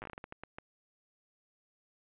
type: slowing click train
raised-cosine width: 0.5 ms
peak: -28 dBFS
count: 12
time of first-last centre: 0.02-0.585 s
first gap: 8 ms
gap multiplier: 1.34
effects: resampled to 8000 Hz